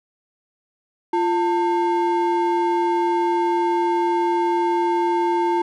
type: ring-modulated tone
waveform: triangle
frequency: 621 Hz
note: D#5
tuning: 3 cents flat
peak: -12 dBFS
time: 1.13-5.62 s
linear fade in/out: 5 ms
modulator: 275 Hz
effects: none